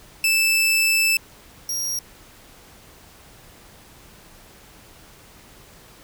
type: tone pair in turn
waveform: sawtooth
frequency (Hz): 2637 / 5633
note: E7 / F8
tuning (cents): 0 / +14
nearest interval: octave + minor second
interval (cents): 1314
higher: second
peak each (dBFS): -13 / -21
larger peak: first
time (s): 0.24-1.17 / 1.69-1.99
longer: first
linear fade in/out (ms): 2
effects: pink hiss -48 dBFS RMS until 6.03 s